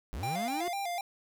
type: linear sweep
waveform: 45% pulse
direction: up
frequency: 43.98 to 370.4 Hz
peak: -35 dBFS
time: 0.13-0.68 s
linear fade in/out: 0 ms
type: tone with vibrato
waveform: square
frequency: 745 Hz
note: F#5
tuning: 12 cents sharp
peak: -33 dBFS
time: 0.23-1.01 s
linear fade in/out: 2 ms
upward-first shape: square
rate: 4 Hz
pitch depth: 110 cents each way
effects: none